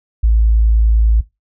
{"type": "tone", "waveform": "sine", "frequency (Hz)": 55, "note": "A1", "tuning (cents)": 0, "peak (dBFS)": -8, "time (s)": [0.23, 1.21], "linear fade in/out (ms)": 10, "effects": ["noise-tail reverb RT60 0.2 s tail -18 dB re dry"]}